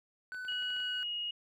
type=tone; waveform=triangle; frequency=1501 Hz; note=F#6; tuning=24 cents sharp; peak=-37 dBFS; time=0.32-1.03 s; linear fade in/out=0 ms
type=clicks; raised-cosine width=0.3 ms; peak=-38 dBFS; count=7; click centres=0.346 / 0.45 / 0.522 / 0.624 / 0.704 / 0.765 / 0.802 s
type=tone with pitch glide; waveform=sine; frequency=2910 to 2877 Hz; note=F#7 to F#7; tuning=-29 to -49 cents; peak=-34 dBFS; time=0.48-1.31 s; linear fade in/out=5 ms; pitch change=-20 cents; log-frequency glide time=0.78-1.17 s
effects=none